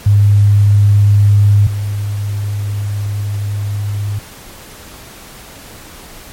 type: tone pair in turn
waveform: sine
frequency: 102.2 / 102.2 Hz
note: G#2 / G#2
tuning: -27 / -27 cents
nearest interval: unison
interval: 0 cents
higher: neither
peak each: -5 / -15 dBFS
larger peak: first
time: 0.06-1.67 / 1.67-4.19 s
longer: second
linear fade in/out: 5 ms
effects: pink hiss -35 dBFS RMS until 6.32 s + MP3 64 kbps